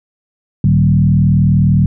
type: tone with frequency modulation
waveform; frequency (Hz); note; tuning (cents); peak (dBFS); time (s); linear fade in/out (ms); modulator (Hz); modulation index
sine; 143.3; D3; -42; -7; 0.64-1.86; 2; 39.9; 1.4
effects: none